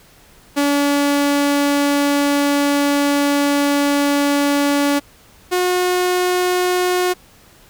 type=tone pair in turn; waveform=sawtooth; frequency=285.6 / 361.7 Hz; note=D4 / F#4; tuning=-48 / -39 cents; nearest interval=major third; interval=409 cents; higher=second; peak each=-10 / -11 dBFS; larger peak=first; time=0.56-5 / 5.51-7.14 s; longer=first; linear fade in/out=20 ms; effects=pink hiss -48 dBFS RMS until 7.69 s